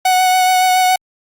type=tone with vibrato; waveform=45% pulse; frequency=740 Hz; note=F#5; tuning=in tune; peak=-10 dBFS; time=0.05-0.96 s; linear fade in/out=5 ms; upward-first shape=sine; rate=7.1 Hz; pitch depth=14 cents each way; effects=Opus 48 kbps